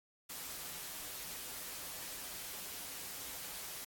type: noise with comb filter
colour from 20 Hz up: white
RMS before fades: -45 dBFS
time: 0.29-3.85 s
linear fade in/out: 10 ms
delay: 8.9 ms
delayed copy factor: -0.5
effects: AAC 64 kbps